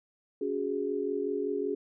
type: chord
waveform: sine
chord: C# suspended fourth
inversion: none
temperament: equal with one note detuned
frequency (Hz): 281.4 / 370 / 415.3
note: C#4 / F#4 / G#4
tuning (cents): +26 / 0 / 0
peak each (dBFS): -35 / -34 / -31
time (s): 0.41-1.75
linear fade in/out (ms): 5
effects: none